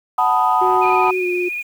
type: chord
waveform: sine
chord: B dominant seventh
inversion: second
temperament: equal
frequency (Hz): 740 / 880 / 987.8 / 1244.5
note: F#5 / A5 / B5 / D#6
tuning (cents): 0 / 0 / 0 / 0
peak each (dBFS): -18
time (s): 0.18-1.11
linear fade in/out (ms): 5
type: tone with pitch glide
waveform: sine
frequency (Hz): 370 to 358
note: F#4 to F4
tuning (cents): 0 to +43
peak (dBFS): -18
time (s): 0.61-1.49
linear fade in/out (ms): 10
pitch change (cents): -57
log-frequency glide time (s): 1.19-1.26
type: tone with vibrato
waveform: sine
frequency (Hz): 2450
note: D#7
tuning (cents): -27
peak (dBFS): -22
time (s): 0.81-1.63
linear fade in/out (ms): 20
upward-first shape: triangle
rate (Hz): 17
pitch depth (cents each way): 34
effects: tanh soft clip ceiling -4 dBFS + 7-bit